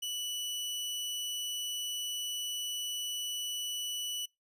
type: tone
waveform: sawtooth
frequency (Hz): 2960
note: F#7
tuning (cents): 0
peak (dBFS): -31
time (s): 0.02-4.26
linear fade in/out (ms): 10
effects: noise-tail reverb RT60 0.2 s tail -24 dB re dry + resampled to 32000 Hz